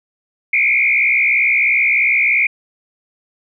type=tone with frequency modulation; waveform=sine; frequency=2279 Hz; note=C#7; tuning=47 cents sharp; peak=-11 dBFS; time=0.53-2.47 s; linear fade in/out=5 ms; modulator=63.1 Hz; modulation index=2.6; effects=none